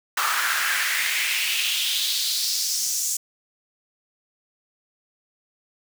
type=noise with high-pass filter sweep; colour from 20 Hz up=pink; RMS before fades=-24 dBFS; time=0.17-3.17 s; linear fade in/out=5 ms; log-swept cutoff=1200 to 7000 Hz; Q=3.2; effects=none